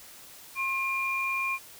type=tone pair together; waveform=sine; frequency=1071 / 2400 Hz; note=C6 / D7; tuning=+40 / +37 cents; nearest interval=octave + major second; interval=1397 cents; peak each=-32 / -28 dBFS; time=0.55-1.59 s; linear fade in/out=50 ms; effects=white hiss -49 dBFS RMS until 1.79 s